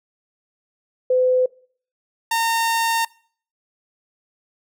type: tone pair in turn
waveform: sine / sawtooth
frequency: 508 / 914.6 Hz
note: B4 / A#5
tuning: +49 / -33 cents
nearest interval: minor seventh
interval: 1018 cents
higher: second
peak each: -14 dBFS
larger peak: neither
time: 1.1-1.46 / 2.31-3.05 s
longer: second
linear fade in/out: 5 ms
effects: noise-tail reverb RT60 0.5 s tail -23 dB re dry